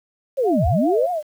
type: linear two-way sweep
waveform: sine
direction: down then up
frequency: 570 to 62 to 570 Hz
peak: -16 dBFS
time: 0.37-1.07 s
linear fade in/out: 20 ms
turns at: 0.67 s
type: tone with vibrato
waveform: sine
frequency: 659.3 Hz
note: E5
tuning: in tune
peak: -20 dBFS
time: 0.43-1.23 s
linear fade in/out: 50 ms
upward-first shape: triangle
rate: 4.8 Hz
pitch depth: 190 cents each way
effects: 8-bit